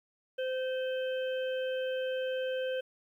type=harmonic tone; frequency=517 Hz; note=C5; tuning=21 cents flat; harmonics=1 / 3 / 5 / 6; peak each=-31 / -42 / -48 / -45 dBFS; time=0.38-2.81 s; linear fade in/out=10 ms; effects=11-bit